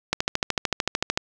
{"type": "click train", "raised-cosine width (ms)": 0.2, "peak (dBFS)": -4, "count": 15, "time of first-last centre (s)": [0.13, 1.175], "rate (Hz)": 13.4, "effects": []}